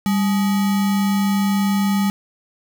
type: tone with sample-and-hold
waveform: sine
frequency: 198.4 Hz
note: G3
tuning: 21 cents sharp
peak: -15 dBFS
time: 0.06-2.1 s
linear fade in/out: 0 ms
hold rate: 1050 Hz
effects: none